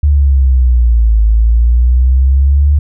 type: exponential two-way sweep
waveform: sine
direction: down then up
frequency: 73.8 to 53.3 to 73.8 Hz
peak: -5 dBFS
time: 0.03-2.79 s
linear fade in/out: 5 ms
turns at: 1.22 s
effects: none